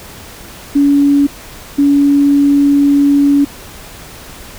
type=tone pair in turn; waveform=sine; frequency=283.7 / 283.7 Hz; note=C#4 / C#4; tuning=+40 / +40 cents; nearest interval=unison; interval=0 cents; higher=neither; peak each=-6 dBFS; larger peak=neither; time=0.75-1.27 / 1.78-3.45 s; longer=second; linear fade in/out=10 ms; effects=pink hiss -33 dBFS RMS until 4.58 s